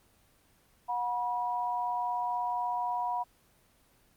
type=tone pair together; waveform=sine; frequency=726.2 / 970 Hz; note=F#5 / B5; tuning=-33 / -31 cents; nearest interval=perfect fourth; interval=502 cents; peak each=-33 / -31 dBFS; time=0.88-3.24 s; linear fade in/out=20 ms; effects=pink hiss -65 dBFS RMS until 4.16 s + Opus 24 kbps